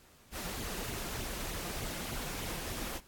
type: noise with flanger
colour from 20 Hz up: pink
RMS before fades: -39 dBFS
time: 0.31-3.01 s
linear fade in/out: 50 ms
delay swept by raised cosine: 0.29 to 5.79 ms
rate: 3.3 Hz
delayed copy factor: +0.65
effects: pink hiss -61 dBFS RMS until 3.07 s + AAC 64 kbps